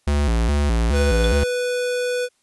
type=tone with vibrato; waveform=square; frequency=64.2 Hz; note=C2; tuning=32 cents flat; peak=-17 dBFS; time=0.07-1.44 s; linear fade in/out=5 ms; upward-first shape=square; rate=2.4 Hz; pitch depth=210 cents each way
type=tone; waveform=square; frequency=493.9 Hz; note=B4; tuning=in tune; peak=-21 dBFS; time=0.92-2.29 s; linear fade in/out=50 ms
type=tone with exponential decay; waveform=sine; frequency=3458 Hz; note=A7; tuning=31 cents flat; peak=-20 dBFS; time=1.24-1.32 s; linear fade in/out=2 ms; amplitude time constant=16 ms
effects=white hiss -65 dBFS RMS until 2.42 s + resampled to 24000 Hz